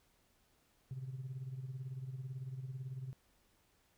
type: tone with tremolo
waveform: sine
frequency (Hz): 130.81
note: C3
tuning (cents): 0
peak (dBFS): -37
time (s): 0.91-3.13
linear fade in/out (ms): 0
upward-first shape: sine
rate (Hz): 18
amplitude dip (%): 70
effects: tanh soft clip ceiling -37 dBFS + pink hiss -73 dBFS RMS until 3.97 s